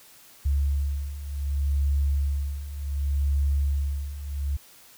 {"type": "beating tone pair", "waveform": "sine", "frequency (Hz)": [70, 70.67], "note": ["C#2", "C#2"], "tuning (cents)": [18, 34], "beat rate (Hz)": 0.67, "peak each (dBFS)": [-28, -24], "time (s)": [0.45, 4.57], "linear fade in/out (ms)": 10, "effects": ["white hiss -52 dBFS RMS until 4.97 s"]}